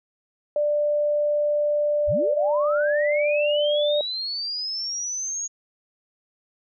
sine tone, 591 Hz, D5, 11 cents sharp, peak -19 dBFS, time 0.56-4.01 s, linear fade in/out 2 ms
sine linear sweep, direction up, 38.89 to 6690 Hz, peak -26 dBFS, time 2.07-5.48 s, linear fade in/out 20 ms
effects none

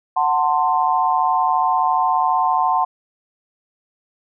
sine chord, F# diminished, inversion none, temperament equal with one note detuned, 740 / 891.8 / 1046.5 Hz, F#5 / A5 / C6, 0 / +23 / 0 cents, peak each -19 dBFS, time 0.16-2.85 s, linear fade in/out 10 ms, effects none

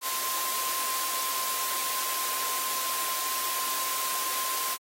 sine tone in noise, 1046.5 Hz, C6, in tune, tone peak -34 dBFS, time 0.01-4.78 s, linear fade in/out 50 ms, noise white, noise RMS -31 dBFS, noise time 0.01-4.78 s, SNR -6 dB, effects high-pass 400 Hz 12 dB/octave + AAC 48 kbps

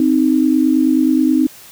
sine tone pair together, 261.1 / 310.5 Hz, C4 / D#4, -3 / -3 cents, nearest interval minor third, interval 300 cents, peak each -13 dBFS, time 0-1.47 s, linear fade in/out 2 ms, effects white hiss -40 dBFS RMS until 1.71 s

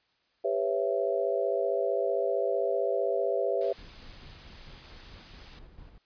sine chord, C# half-diminished seventh, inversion second, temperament just, 399.1 / 498.9 / 554.4 / 665.2 Hz, G4 / B4 / C#5 / E5, +31 / +17 / 0 / +16 cents, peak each -31 dBFS, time 0.44-3.73 s, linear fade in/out 10 ms
white noise, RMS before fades -49 dBFS, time 3.61-5.59 s, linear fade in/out 2 ms
brown noise with tremolo, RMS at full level -48 dBFS, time 3.78-5.98 s, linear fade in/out 0 ms, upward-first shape square, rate 4.5 Hz, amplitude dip 40%
effects white hiss -71 dBFS RMS until 6.05 s + resampled to 11025 Hz

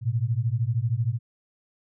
sine beating tone pair, 110 / 123 Hz, A2 / B2, 0 / -7 cents, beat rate 13 Hz, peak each -25 dBFS, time 0.01-1.19 s, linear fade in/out 50 ms, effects none

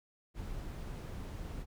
brown noise, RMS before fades -42 dBFS, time 0.34-1.66 s, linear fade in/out 50 ms, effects none

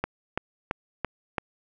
click train, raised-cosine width 0.5 ms, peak -11 dBFS, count 5, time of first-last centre 0.04-1.382 s, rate 2.98 Hz, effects none

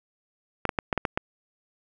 clicks, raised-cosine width 0.5 ms, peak -9 dBFS, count 7, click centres 0.653 / 0.692 / 0.788 / 0.928 / 0.977 / 1.052 / 1.175 s, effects none

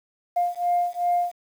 sine beating tone pair, 703 / 705.6 Hz, F5 / F5, +11 / +18 cents, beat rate 2.6 Hz, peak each -23 / -23 dBFS, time 0.36-1.32 s, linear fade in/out 10 ms, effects tanh soft clip ceiling -14 dBFS + 8-bit

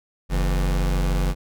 square tone pair together, 46.5 / 164.81 Hz, F#1 / E3, +9 / 0 cents, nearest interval octave + minor seventh, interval 2191 cents, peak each -20 / -30 dBFS, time 0.29-1.35 s, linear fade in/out 50 ms, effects none

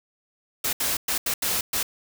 white noise bursts at uneven times, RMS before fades -25 dBFS, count 6, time 0.64-0.73 / 0.8-0.97 / 1.08-1.18 / 1.26-1.34 / 1.42-1.61 / 1.73-1.83 s, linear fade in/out 5 ms, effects none

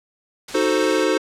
white noise, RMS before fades -33 dBFS, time 0.48-1.04 s, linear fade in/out 5 ms
square chord, D# diminished seventh, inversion none, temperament equal, 311.1 / 370 / 440 / 523.3 Hz, D#4 / F#4 / A4 / C5, 0 / 0 / 0 / 0 cents, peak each -23 dBFS, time 0.54-1.18 s, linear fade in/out 10 ms
effects low-pass 7000 Hz 12 dB/octave

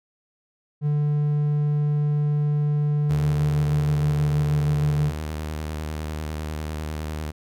triangle tone, 147.7 Hz, D3, 10 cents sharp, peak -17 dBFS, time 0.81-5.13 s, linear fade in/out 50 ms
sawtooth tone with vibrato, 77 Hz, D#2, 17 cents flat, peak -24 dBFS, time 3.09-7.32 s, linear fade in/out 20 ms, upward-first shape sine, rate 10 Hz, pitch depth 35 cents each way
effects none

